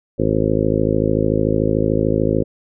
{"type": "harmonic tone", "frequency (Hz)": 53.5, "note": "A1", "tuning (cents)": -48, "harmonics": [1, 2, 3, 4, 5, 6, 7, 8, 9, 10], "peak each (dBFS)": [-27, -23, -23, -25, -22, -24, -22, -27, -23, -24], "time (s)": [0.18, 2.44], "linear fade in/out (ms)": 20, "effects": []}